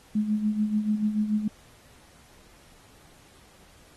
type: tone with tremolo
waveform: sine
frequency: 212.2 Hz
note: G#3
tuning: 38 cents sharp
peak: -20 dBFS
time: 0.15-1.48 s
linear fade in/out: 5 ms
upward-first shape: sine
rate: 6.9 Hz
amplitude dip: 65%
effects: pink hiss -56 dBFS RMS until 3.96 s + AAC 32 kbps